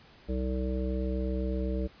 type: harmonic tone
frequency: 64 Hz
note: C2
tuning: 38 cents flat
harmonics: 1 / 3 / 5 / 7 / 9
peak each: -30 / -35 / -37 / -38 / -40 dBFS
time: 0.28-1.88 s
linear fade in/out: 20 ms
effects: pink hiss -56 dBFS RMS until 2 s + resampled to 11025 Hz